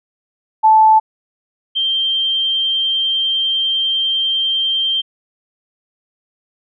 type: tone pair in turn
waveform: sine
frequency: 874 / 3155 Hz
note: A5 / G7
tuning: -12 / +10 cents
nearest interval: octave + minor seventh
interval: 2222 cents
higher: second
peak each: -6 / -14 dBFS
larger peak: first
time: 0.63-1 / 1.75-5.02 s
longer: second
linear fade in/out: 20 ms
effects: none